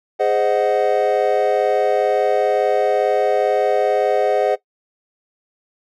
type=chord; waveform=triangle; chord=Ab dominant seventh; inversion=none; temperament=equal with one note detuned; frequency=415.3 / 520.2 / 622.3 / 740 Hz; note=Ab4 / C5 / Eb5 / Gb5; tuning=0 / -10 / 0 / 0 cents; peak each=-18 dBFS; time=0.19-4.56 s; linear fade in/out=20 ms; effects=noise-tail reverb RT60 0.1 s tail -18 dB re dry